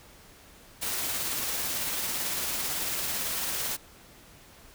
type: noise with tremolo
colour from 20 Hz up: white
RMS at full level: -30 dBFS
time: 0.81-3.77 s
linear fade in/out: 20 ms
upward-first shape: triangle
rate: 18 Hz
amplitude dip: 25%
effects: pink hiss -53 dBFS RMS until 4.74 s